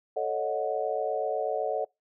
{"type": "chord", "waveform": "sine", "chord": "D# half-diminished seventh", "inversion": "second", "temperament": "equal with one note detuned", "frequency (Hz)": [440, 554.4, 622.3, 735.3], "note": ["A4", "C#5", "D#5", "F#5"], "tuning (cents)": [0, 0, 0, -11], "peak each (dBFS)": -32, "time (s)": [0.16, 1.85], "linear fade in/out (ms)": 10, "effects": ["noise-tail reverb RT60 0.2 s tail -26 dB re dry"]}